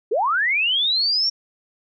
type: linear sweep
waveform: sine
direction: up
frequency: 370 to 5588 Hz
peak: -17 dBFS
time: 0.11-1.3 s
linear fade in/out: 10 ms
effects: none